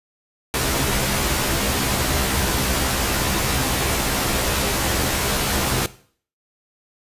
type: noise with comb filter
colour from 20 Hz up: pink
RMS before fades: -21 dBFS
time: 0.54-5.86 s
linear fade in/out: 0 ms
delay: 15 ms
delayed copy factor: +0.8
effects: noise-tail reverb RT60 0.5 s tail -17 dB re dry + resampled to 32000 Hz